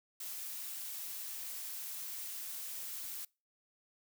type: noise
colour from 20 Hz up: blue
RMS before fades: -43 dBFS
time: 0.2-3.25 s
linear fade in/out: 5 ms
effects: noise-tail reverb RT60 0.3 s tail -25 dB re dry